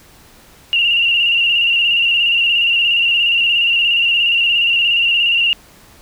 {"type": "tone with vibrato", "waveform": "sine", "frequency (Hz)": 2794, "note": "F7", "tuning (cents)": 0, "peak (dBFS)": -11, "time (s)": [0.73, 5.53], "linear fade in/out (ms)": 0, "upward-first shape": "square", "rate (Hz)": 17, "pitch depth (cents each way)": 36, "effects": ["pink hiss -45 dBFS RMS until 6.01 s"]}